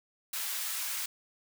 white high-pass noise, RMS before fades -35 dBFS, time 0.33-1.06 s, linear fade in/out 5 ms, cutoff 1100 Hz, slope 12 dB/octave, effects none

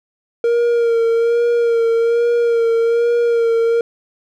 triangle tone with vibrato, 466.2 Hz, A#4, in tune, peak -10 dBFS, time 0.44-3.81 s, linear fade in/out 2 ms, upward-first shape sine, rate 1.2 Hz, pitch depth 29 cents each way, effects none

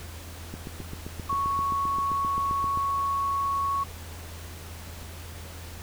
click train, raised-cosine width 3 ms, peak -23 dBFS, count 18, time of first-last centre 0.54-2.774 s, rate 7.61 Hz
sine tone, 1108.7 Hz, C#6, in tune, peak -24 dBFS, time 1.29-3.84 s, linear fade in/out 10 ms
effects added 83 Hz sine -40 dBFS peak until 5.82 s + pink hiss -44 dBFS RMS until 5.82 s

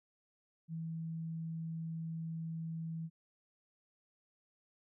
sine tone, 163 Hz, E3, 19 cents flat, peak -38 dBFS, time 0.68-3.1 s, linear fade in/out 50 ms, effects none

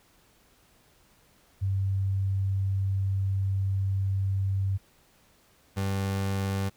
sine / 30% pulse tone pair in turn, 97 / 97.51 Hz, G2 / G2, -18 / -9 cents, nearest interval unison, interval 9 cents, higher second, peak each -24 dBFS, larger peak neither, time 1.61-4.78 / 5.76-6.7 s, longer first, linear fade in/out 20 ms, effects pink hiss -62 dBFS RMS until 6.76 s

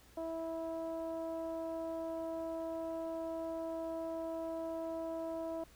15% pulse tone with low-pass filter, 327.1 Hz, E4, 13 cents flat, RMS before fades -40 dBFS, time 0.17-5.64 s, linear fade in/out 5 ms, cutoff 660 Hz, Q 2, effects added 60 Hz sine -64 dBFS peak until 5.75 s + pink hiss -63 dBFS RMS until 5.75 s

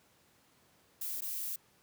violet noise with dropouts, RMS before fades -38 dBFS, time 1.01-1.56 s, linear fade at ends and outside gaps 5 ms, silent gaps 1.208-1.22 s, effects pink hiss -67 dBFS RMS until 1.82 s + high-pass 100 Hz 12 dB/octave

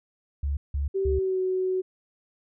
sine tone bursts, 70.8 Hz, C#2, 37 cents sharp, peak -24 dBFS, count 3, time 0.43-1.19 s, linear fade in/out 5 ms, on 140 ms, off 170 ms
sine tone with pitch glide, 387 to 372.7 Hz, G4 to F#4, -22 to +13 cents, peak -23 dBFS, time 0.94-1.82 s, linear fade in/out 20 ms, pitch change -65 cents, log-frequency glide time 1.08-1.4 s
effects none

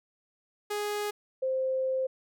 sawtooth / sine tone pair in turn, 415.3 / 523.2 Hz, G#4 / C5, 0 / 0 cents, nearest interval major third, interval 400 cents, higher second, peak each -26 dBFS, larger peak neither, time 0.7-1.11 / 1.42-2.07 s, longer second, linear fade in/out 10 ms, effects none

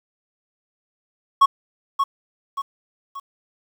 triangle tone with echo, 1103 Hz, C#6, 9 cents flat, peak -7 dBFS, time 1.41-1.46 s, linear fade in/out 10 ms, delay 580 ms, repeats 3, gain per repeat -7 dB, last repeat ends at 3.2 s, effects 8-bit

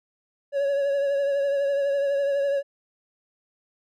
triangle tone with vibrato, 560 Hz, C#5, 18 cents sharp, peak -19 dBFS, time 0.52-2.63 s, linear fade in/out 50 ms, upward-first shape triangle, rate 12 Hz, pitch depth 39 cents each way, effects none

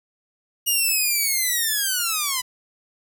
5% pulse linear sweep, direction down, 2878 to 983 Hz, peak -10 dBFS, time 0.66-2.42 s, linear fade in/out 20 ms, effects 8-bit

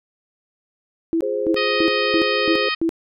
sine tone bursts, 329.6 Hz, E4, in tune, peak -16 dBFS, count 6, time 1.13-2.892 s, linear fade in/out 0 ms, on 77 ms, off 260 ms
sine chord, F minor, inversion none, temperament equal, 349.2 / 415.3 / 523.3 Hz, F4 / Ab4 / C5, 0 / 0 / 0 cents, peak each -29 / -23 / -23 dBFS, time 1.22-2.69 s, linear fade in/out 5 ms
harmonic tone, 625 Hz, D#5, 8 cents sharp, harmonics 2 / 3 / 4 / 5 / 6 / 7 / 8, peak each -26 / -26 / -25 / -28 / -32 / -30 / -32 dBFS, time 1.56-2.75 s, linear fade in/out 10 ms
effects none

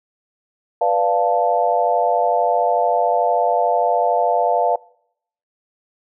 sine chord, B half-diminished seventh, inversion none, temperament equal, 493.9 / 587.3 / 698.5 / 880 Hz, B4 / D5 / F5 / A5, 0 / 0 / 0 / 0 cents, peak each -21 / -21 / -17 / -21 dBFS, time 0.81-4.76 s, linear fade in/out 5 ms, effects noise-tail reverb RT60 0.7 s tail -24 dB re dry

